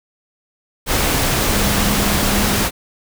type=tone in noise; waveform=sine; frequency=202.9 Hz; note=G#3; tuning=40 cents flat; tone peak=-21 dBFS; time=1.52-2.67 s; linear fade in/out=50 ms; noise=pink; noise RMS=-17 dBFS; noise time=0.86-2.71 s; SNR=-7 dB; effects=none